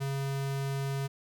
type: tone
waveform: square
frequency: 137.4 Hz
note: C#3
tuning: 15 cents flat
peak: -31 dBFS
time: 0-1.08 s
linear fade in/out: 20 ms
effects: none

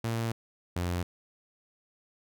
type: tone pair in turn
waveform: sawtooth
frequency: 114.7 / 88.17 Hz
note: A#2 / F2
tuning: -28 / +17 cents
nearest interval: perfect fourth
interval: 455 cents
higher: first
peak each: -25 / -25 dBFS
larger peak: neither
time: 0.04-0.32 / 0.76-1.03 s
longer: first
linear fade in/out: 5 ms
effects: none

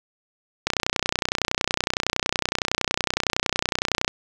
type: click train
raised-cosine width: 0.2 ms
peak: -3 dBFS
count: 106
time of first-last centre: 0.67-4.079 s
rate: 30.8 Hz
effects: none

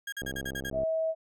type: tone bursts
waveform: 35% pulse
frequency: 1629 Hz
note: G#6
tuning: 34 cents flat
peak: -32 dBFS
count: 7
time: 0.07-0.7 s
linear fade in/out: 5 ms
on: 54 ms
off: 42 ms
type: click train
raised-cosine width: 2 ms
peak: -26 dBFS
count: 42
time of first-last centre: 0.22-0.834 s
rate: 66.8 Hz
type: tone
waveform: sine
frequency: 644 Hz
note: E5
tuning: 41 cents flat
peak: -26 dBFS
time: 0.72-1.15 s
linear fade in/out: 50 ms
effects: none

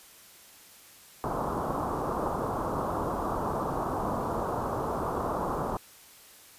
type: low-pass noise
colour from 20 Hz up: white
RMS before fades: -31 dBFS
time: 1.24-5.77 s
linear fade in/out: 0 ms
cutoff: 1200 Hz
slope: 48 dB/octave
effects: white hiss -53 dBFS RMS until 6.58 s + resampled to 32000 Hz

